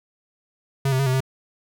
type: tone with pitch steps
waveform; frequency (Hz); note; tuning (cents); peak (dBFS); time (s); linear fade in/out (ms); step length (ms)
square; 136.6 / 130.7 / 137.4 / 129.1 / 132.2; C#3 / C3 / C#3 / C3 / C3; -25 / -1 / -15 / -23 / +18; -19; 0.85-1.205; 5; 71
effects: none